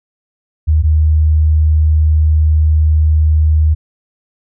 sine tone pair in turn, 77.5 / 77.5 Hz, D#2 / D#2, -6 / -6 cents, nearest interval unison, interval 0 cents, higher neither, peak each -7 dBFS, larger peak neither, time 0.67-0.83 / 0.83-3.75 s, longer second, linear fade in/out 20 ms, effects none

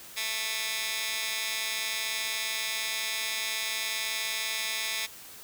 15% pulse tone with high-pass filter, 220.5 Hz, A3, 4 cents sharp, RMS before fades -32 dBFS, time 0.16-5.07 s, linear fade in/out 20 ms, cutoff 2600 Hz, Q 1.1, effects white hiss -47 dBFS RMS until 5.43 s

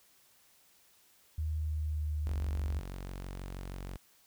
sine tone with pitch glide, 77.78 to 74.14 Hz, D#2 to D2, 0 to +17 cents, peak -31 dBFS, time 1.38-2.8 s, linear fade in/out 5 ms, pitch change -83 cents, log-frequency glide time 1.53-2.58 s
sawtooth tone, 46.25 Hz, F#1, in tune, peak -36 dBFS, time 2.26-3.97 s, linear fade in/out 10 ms
effects white hiss -65 dBFS RMS until 4.26 s

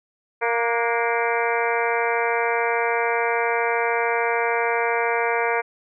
harmonic tone with a mistuned harmonic, 233.1 Hz, A#3, in tune, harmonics 2 / 3 / 4 / 5 / 6 / 7 / 8 / 9 / 10, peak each -24 / -27 / -26 / -32 / -30 / -30 / -34 / -29 / -30 dBFS, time 0.41-5.62 s, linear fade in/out 20 ms, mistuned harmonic 6, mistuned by +55 cents, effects none

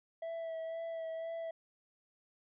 triangle tone with vibrato, 656 Hz, E5, 9 cents flat, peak -36 dBFS, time 0.22-1.51 s, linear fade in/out 5 ms, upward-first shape sine, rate 2 Hz, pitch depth 20 cents each way, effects resampled to 8000 Hz

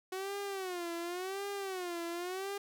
sawtooth tone with vibrato, 369.1 Hz, F#4, 4 cents flat, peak -33 dBFS, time 0.12-2.58 s, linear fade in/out 5 ms, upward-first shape sine, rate 0.91 Hz, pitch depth 150 cents each way, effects none

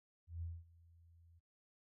sine tone with ADSR envelope, 84.1 Hz, E2, 35 cents sharp, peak -40 dBFS, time 0.27-1.4 s, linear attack 150 ms, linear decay 220 ms, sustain -23 dB, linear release 20 ms, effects noise-tail reverb RT60 0.2 s tail -20 dB re dry

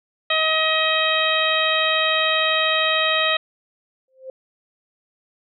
harmonic tone, 633 Hz, D#5, 30 cents sharp, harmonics 1 / 2 / 3 / 4 / 5 / 6, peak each -24 / -24 / -24 / -24 / -24 / -24 dBFS, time 0.3-3.37 s, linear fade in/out 5 ms
sine tone with exponential growth, 523.3 Hz, C5, in tune, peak -28 dBFS, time 4.08-4.3 s, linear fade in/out 2 ms, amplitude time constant 46 ms
effects none

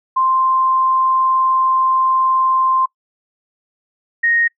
sine tone pair in turn, 1046.5 / 1864.7 Hz, C6 / A#6, 0 / 0 cents, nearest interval minor seventh, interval 1000 cents, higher second, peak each -12 dBFS, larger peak neither, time 0.16-2.86 / 4.23-4.48 s, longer first, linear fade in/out 10 ms, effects noise-tail reverb RT60 0.1 s tail -23 dB re dry

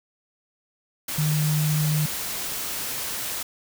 sine tone in noise, 152.3 Hz, D#3, 37 cents flat, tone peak -20 dBFS, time 1.18-2.06 s, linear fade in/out 5 ms, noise white, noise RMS -30 dBFS, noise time 1.08-3.43 s, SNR +7 dB, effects none

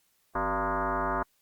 sine tone with frequency modulation, 164.81 Hz, E3, in tune, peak -26 dBFS, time 0.35-1.23 s, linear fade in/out 5 ms, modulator 213 Hz, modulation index 6, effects white hiss -70 dBFS RMS until 1.41 s + Opus 48 kbps

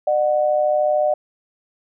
sine tone pair together, 603.5 / 737 Hz, D5 / F#5, +47 / -7 cents, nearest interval minor third, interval 346 cents, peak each -16 / -21 dBFS, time 0.07-1.14 s, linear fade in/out 5 ms, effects none

